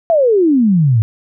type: exponential sweep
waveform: sine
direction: down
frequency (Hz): 690 to 103.83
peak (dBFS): -8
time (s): 0.1-1.02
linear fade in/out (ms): 0
effects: none